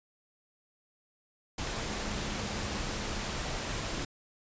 sine tone in noise, 207.7 Hz, G#3, in tune, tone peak -43 dBFS, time 1.87-3.22 s, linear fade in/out 5 ms, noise pink, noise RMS -35 dBFS, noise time 1.58-4.05 s, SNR -11 dB, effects resampled to 16000 Hz

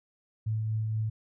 sine tone with tremolo, 109.5 Hz, A2, 8 cents flat, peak -26 dBFS, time 0.46-1.1 s, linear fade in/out 10 ms, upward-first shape triangle, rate 4.2 Hz, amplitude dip 25%, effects none

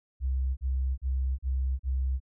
sine tone bursts, 65.41 Hz, C2, in tune, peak -25 dBFS, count 5, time 0.2-2.202 s, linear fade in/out 50 ms, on 370 ms, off 38 ms, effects none

